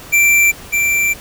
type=tone pair in turn; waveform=square; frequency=2349 / 2349 Hz; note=D7 / D7; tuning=0 / 0 cents; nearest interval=unison; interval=0 cents; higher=neither; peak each=-9 / -13 dBFS; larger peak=first; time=0.12-0.52 / 0.72-1.14 s; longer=second; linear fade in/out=20 ms; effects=pink hiss -35 dBFS RMS until 1.2 s